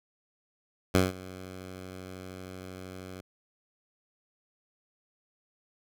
10% pulse tone with ADSR envelope, 92.9 Hz, F#2, 7 cents sharp, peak -11 dBFS, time 0.94-3.21 s, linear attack 12 ms, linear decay 170 ms, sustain -22 dB, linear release 5 ms, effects none

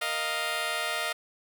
10% pulse chord, Bb suspended fourth, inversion none, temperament just, 466.2 / 621.6 / 699.2 Hz, Bb4 / Eb5 / F5, 0 / -2 / +2 cents, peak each -30 / -24 / -24 dBFS, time 0.01-1.13 s, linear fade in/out 10 ms, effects none

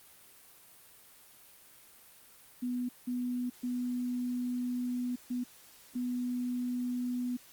sine tone bursts at uneven times, 246.9 Hz, B3, in tune, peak -31 dBFS, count 5, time 2.62-2.89 / 3.07-3.5 / 3.63-5.16 / 5.3-5.44 / 5.95-7.37 s, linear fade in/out 10 ms, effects white hiss -57 dBFS RMS until 7.52 s + Opus 32 kbps

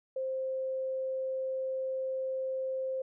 sine tone, 525 Hz, C5, 6 cents sharp, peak -31 dBFS, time 0.16-3.02 s, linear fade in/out 5 ms, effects none

